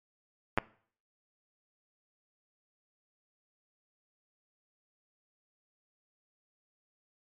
clicks, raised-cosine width 0.5 ms, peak -11 dBFS, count 2, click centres 0.576 / 0.585 s, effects noise-tail reverb RT60 0.5 s tail -21 dB re dry + MP3 96 kbps

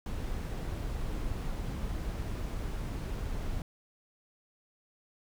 brown noise, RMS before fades -35 dBFS, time 0.06-3.62 s, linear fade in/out 2 ms, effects none

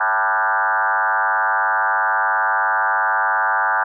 sine tone with frequency modulation, 1187 Hz, D6, 18 cents sharp, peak -15 dBFS, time 0-3.84 s, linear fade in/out 10 ms, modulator 103 Hz, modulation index 4.2, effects none

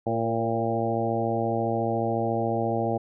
harmonic tone with a mistuned harmonic, 114.2 Hz, A#2, 35 cents flat, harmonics 1 / 2 / 3 / 4 / 5 / 6 / 7, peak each -31 / -31 / -31 / -31 / -31 / -31 / -31 dBFS, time 0.06-2.98 s, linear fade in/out 10 ms, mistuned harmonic 4, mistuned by +25 cents, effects none

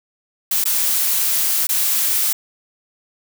blue noise with dropouts, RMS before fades -18 dBFS, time 0.51-2.33 s, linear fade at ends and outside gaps 5 ms, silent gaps 0.641-0.654 / 1.67-1.69 s, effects none

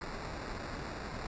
pink noise with sample-and-hold, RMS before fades -41 dBFS, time 0.01-1.27 s, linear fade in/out 5 ms, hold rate 3150 Hz, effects resampled to 16000 Hz

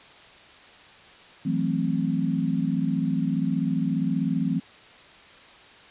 sine chord, F# half-diminished seventh, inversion third, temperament equal, 164.81 / 185 / 220 / 261.6 Hz, E3 / F#3 / A3 / C4, 0 / 0 / 0 / 0 cents, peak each -27 / -28 / -29 / -27 dBFS, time 1.45-4.6 s, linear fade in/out 10 ms, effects white hiss -49 dBFS RMS until 5.9 s + resampled to 8000 Hz

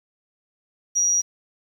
sine tone, 5760 Hz, F#8, 47 cents flat, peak -17 dBFS, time 0.95-1.22 s, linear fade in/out 20 ms, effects 8-bit

